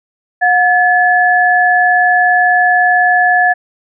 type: tone pair together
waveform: sine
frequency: 722.8 / 1719 Hz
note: F#5 / A6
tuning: -41 / -41 cents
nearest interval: octave + minor third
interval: 1500 cents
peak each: -10 dBFS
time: 0.41-3.54 s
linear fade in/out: 20 ms
effects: none